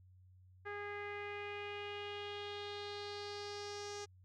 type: tone with low-pass filter sweep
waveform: sawtooth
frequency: 410 Hz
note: G#4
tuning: 22 cents flat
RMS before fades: -45 dBFS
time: 0.65-4.06 s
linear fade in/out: 20 ms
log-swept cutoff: 1800 to 6100 Hz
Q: 3.6
effects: added 92 Hz sine -60 dBFS peak until 4.24 s